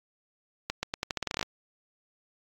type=accelerating click train; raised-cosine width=0.2 ms; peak=-12 dBFS; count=14; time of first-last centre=0.7-1.428 s; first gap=130 ms; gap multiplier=0.84; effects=AAC 48 kbps